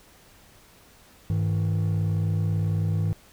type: tone pair together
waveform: triangle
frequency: 101.18 / 159.5 Hz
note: G#2 / D#3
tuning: -45 / +43 cents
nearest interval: minor sixth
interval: 788 cents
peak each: -20 / -23 dBFS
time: 1.3-3.13 s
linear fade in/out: 0 ms
effects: tanh soft clip ceiling -17 dBFS + pink hiss -54 dBFS RMS until 3.32 s